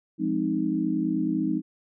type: chord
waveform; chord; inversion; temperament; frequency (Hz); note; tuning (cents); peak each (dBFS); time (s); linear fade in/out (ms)
sine; F minor seventh; none; equal; 174.61 / 207.7 / 261.6 / 311.1; F3 / Ab3 / C4 / Eb4; 0 / 0 / 0 / 0; -31 / -30 / -29 / -26; 0.18-1.62; 50
effects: none